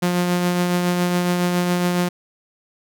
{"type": "tone with tremolo", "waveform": "sawtooth", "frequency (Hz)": 177.3, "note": "F3", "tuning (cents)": 26, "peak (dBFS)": -12, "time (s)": [0.02, 2.09], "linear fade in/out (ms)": 10, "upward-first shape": "triangle", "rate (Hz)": 7.2, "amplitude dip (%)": 35, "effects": []}